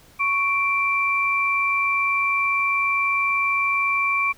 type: tone pair together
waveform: sine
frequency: 1111.2 / 2349 Hz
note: C#6 / D7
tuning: +4 / 0 cents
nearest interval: octave + minor second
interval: 1296 cents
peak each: -23 / -20 dBFS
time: 0.19-4.33 s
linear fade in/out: 20 ms
effects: pink hiss -52 dBFS RMS until 4.37 s